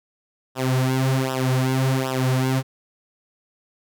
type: tone with flanger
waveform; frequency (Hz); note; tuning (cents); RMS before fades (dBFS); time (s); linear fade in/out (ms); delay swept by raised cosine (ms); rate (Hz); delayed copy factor
sawtooth; 130.81; C3; 0; -21; 0.55-2.63; 50; 0.45 to 6.05; 1.3; -1
effects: none